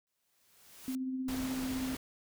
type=noise with exponential growth; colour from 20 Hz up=white; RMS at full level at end=-46 dBFS; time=0.07-0.95 s; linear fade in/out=0 ms; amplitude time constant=190 ms
type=tone with tremolo; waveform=sine; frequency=260 Hz; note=C4; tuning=11 cents flat; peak=-32 dBFS; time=0.88-1.95 s; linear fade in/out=0 ms; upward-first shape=sine; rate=16 Hz; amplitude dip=30%
type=noise; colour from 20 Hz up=pink; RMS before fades=-42 dBFS; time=1.28-1.97 s; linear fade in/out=5 ms
effects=none